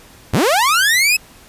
sawtooth linear sweep, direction up, 65.2 to 2613 Hz, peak -8 dBFS, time 0.33-1.17 s, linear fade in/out 10 ms, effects pink hiss -44 dBFS RMS until 1.48 s + resampled to 32000 Hz

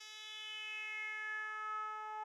10% pulse tone with band-pass filter sweep, 429.7 Hz, A4, 41 cents flat, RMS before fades -44 dBFS, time 0-2.24 s, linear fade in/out 10 ms, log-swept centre 4400 to 920 Hz, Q 5.8, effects none

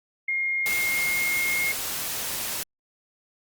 sine tone with pitch glide, 2133 to 2147 Hz, C7 to C7, +33 to +44 cents, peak -23 dBFS, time 0.28-1.72 s, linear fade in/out 5 ms, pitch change +11 cents, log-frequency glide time 0.52-1.61 s
white noise, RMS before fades -30 dBFS, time 0.66-2.63 s, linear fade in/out 0 ms
effects Opus 48 kbps

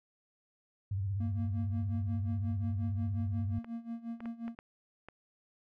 sine tone with vibrato, 98 Hz, G2, in tune, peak -31 dBFS, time 0.91-3.59 s, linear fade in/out 5 ms, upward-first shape sine, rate 16 Hz, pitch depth 93 cents each way
triangle tone with tremolo, 231.5 Hz, A#3, 12 cents flat, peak -33 dBFS, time 1.2-4.55 s, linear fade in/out 5 ms, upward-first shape sine, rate 5.6 Hz, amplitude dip 85%
clicks, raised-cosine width 0.5 ms, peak -32 dBFS, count 6, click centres 3.645 / 4.205 / 4.257 / 4.48 / 4.589 / 5.086 s
effects none

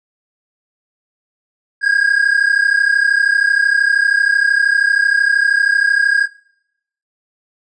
triangle tone pair together, 1613.1 / 1646 Hz, G6 / G#6, +49 / -16 cents, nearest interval unison, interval 35 cents, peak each -12 dBFS, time 1.81-6.28 s, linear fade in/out 50 ms, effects noise-tail reverb RT60 0.8 s tail -23 dB re dry + resampled to 22050 Hz

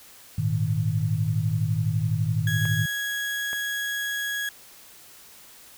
sine chord, Ab suspended second, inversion none, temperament equal with one note detuned, 103.83 / 115.8 / 155.56 Hz, Ab2 / Bb2 / Eb3, 0 / -11 / 0 cents, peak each -26 dBFS, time 0.38-2.86 s, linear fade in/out 5 ms
35% pulse tone, 1661.2 Hz, G#6, in tune, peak -25 dBFS, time 2.47-4.49 s, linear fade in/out 2 ms
clicks, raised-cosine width 0.5 ms, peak -22 dBFS, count 2, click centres 2.654 / 3.531 s
effects white hiss -49 dBFS RMS until 5.77 s

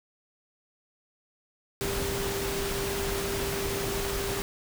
sine tone in noise, 395.8 Hz, G4, 17 cents sharp, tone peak -32 dBFS, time 1.81-4.42 s, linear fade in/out 0 ms, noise pink, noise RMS -32 dBFS, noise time 1.81-4.42 s, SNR -3 dB, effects none

